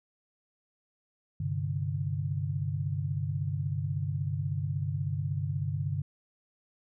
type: chord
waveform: sine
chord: G suspended fourth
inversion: none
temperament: just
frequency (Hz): 98 / 130.67 / 147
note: G2 / C3 / D3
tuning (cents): 0 / -2 / +2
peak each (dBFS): -33 / -35 / -32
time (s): 1.4-6.02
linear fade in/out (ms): 5
effects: none